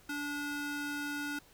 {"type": "ring-modulated tone", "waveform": "square", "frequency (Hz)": 579, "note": "D5", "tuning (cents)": -25, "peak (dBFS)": -33, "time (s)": [0.09, 1.39], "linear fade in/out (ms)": 5, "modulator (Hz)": 869, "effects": ["pink hiss -61 dBFS RMS until 1.53 s"]}